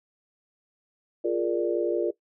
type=chord; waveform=sine; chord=Bb dominant seventh; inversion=second; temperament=equal; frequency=349.2 / 415.3 / 466.2 / 587.3 Hz; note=F4 / Ab4 / Bb4 / D5; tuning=0 / 0 / 0 / 0 cents; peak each=-26 / -31 / -28 / -30 dBFS; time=1.24-2.11 s; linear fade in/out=10 ms; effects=noise-tail reverb RT60 0.1 s tail -18 dB re dry